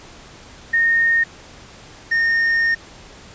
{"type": "tone pair in turn", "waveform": ["sine", "triangle"], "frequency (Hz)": [1841, 1834.6], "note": ["A#6", "A#6"], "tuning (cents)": [-22, -28], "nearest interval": "unison", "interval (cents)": 6, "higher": "first", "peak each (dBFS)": -13, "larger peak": "neither", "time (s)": [[0.73, 1.24], [2.11, 2.75]], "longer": "second", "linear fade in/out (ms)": 10, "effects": ["pink hiss -42 dBFS RMS until 3.34 s", "resampled to 16000 Hz"]}